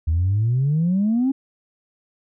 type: exponential sweep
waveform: sine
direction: up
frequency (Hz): 76.7 to 276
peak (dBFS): -15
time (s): 0.07-1.32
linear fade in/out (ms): 10
effects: tanh soft clip ceiling -13 dBFS